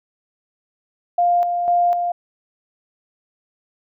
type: tone with tremolo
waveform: sine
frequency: 701 Hz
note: F5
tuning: 6 cents sharp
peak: -13 dBFS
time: 1.18-2.12 s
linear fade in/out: 5 ms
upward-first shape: square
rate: 2 Hz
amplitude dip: 45%
effects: none